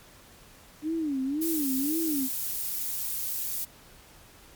sine tone with vibrato, 293.7 Hz, D4, in tune, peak -26 dBFS, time 0.82-2.29 s, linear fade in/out 50 ms, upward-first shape sine, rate 1.9 Hz, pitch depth 200 cents each way
violet noise, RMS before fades -31 dBFS, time 1.41-3.65 s, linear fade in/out 10 ms
effects pink hiss -53 dBFS RMS until 4.55 s + MP3 96 kbps

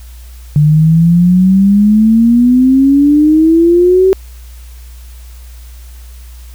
sine exponential sweep, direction up, 146.83 to 384.8 Hz, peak -4 dBFS, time 0.56-4.13 s, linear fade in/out 0 ms, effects added 60 Hz sine -29 dBFS peak until 6.54 s + white hiss -43 dBFS RMS until 6.54 s

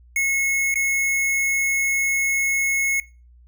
square tone with dropouts, 2181 Hz, C#7, 29 cents flat, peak -19 dBFS, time 0.16-3 s, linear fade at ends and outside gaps 2 ms, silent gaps 0.742-0.756 s, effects noise-tail reverb RT60 0.3 s tail -21 dB re dry + added 60 Hz sine -47 dBFS peak until 3.47 s

